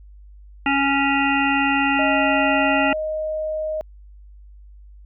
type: harmonic tone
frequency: 277.2 Hz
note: C#4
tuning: in tune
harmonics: 1 / 3 / 5 / 7 / 9 / 10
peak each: -21 / -22 / -25 / -25 / -26 / -25 dBFS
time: 0.66-2.93 s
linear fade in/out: 2 ms
type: tone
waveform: sine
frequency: 622.3 Hz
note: D#5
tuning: in tune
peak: -22 dBFS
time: 1.99-3.81 s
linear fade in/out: 0 ms
effects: added 50 Hz sine -41 dBFS peak until 5.05 s